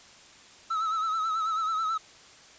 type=tone with vibrato; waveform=triangle; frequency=1300 Hz; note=E6; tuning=24 cents flat; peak=-24 dBFS; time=0.7-1.98 s; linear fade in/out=10 ms; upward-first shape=sine; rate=9.2 Hz; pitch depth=54 cents each way; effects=white hiss -52 dBFS RMS until 2.58 s + resampled to 16000 Hz